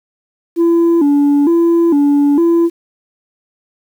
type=tone with vibrato; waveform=sine; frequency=311.1 Hz; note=D#4; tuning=in tune; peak=-5 dBFS; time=0.56-2.7 s; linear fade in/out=50 ms; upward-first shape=square; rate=1.1 Hz; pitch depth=140 cents each way; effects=tanh soft clip ceiling -7 dBFS + 7-bit